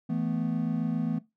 triangle chord, E suspended fourth, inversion none, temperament just, 164.81 / 219.8 / 247.2 Hz, E3 / A3 / B3, 0 / -2 / +2 cents, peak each -29 dBFS, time 0.09-1.19 s, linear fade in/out 10 ms, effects noise-tail reverb RT60 0.2 s tail -18 dB re dry

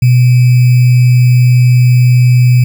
sine tone with sample-and-hold, 124.2 Hz, B2, 10 cents sharp, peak -3 dBFS, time 0.02-2.64 s, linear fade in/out 5 ms, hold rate 2450 Hz, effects none

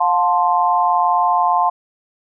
sine chord, F major, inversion none, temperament equal with one note detuned, 711.5 / 880 / 1046.5 Hz, F5 / A5 / C6, +32 / 0 / 0 cents, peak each -17 dBFS, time 0-1.7 s, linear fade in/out 10 ms, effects none

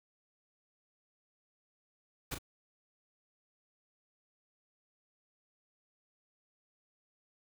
pink noise with echo, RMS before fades -37 dBFS, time 2.31-2.35 s, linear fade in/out 10 ms, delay 36 ms, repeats 1, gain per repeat -7 dB, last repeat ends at 2.386 s, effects none

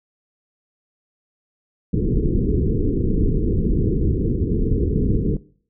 pink low-pass noise, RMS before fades -19 dBFS, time 1.93-5.37 s, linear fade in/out 5 ms, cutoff 460 Hz, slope 96 dB/octave, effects noise-tail reverb RT60 0.5 s tail -20 dB re dry

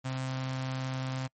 sawtooth tone with notch filter, 130.81 Hz, C3, in tune, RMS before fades -34 dBFS, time 0.04-1.28 s, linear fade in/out 20 ms, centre 390 Hz, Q 1.8, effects noise-tail reverb RT60 0.1 s tail -26 dB re dry + MP3 32 kbps

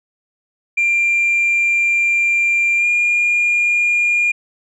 sine tone with pitch glide, 2380 to 2417 Hz, D7 to D7, +22 to +49 cents, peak -11 dBFS, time 0.77-4.32 s, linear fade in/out 10 ms, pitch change +27 cents, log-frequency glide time 2.77-2.86 s, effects tanh soft clip ceiling -10 dBFS

